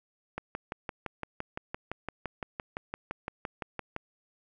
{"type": "click train", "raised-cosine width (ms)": 0.5, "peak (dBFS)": -19, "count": 22, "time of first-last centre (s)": [0.38, 3.964], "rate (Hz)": 5.86, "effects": []}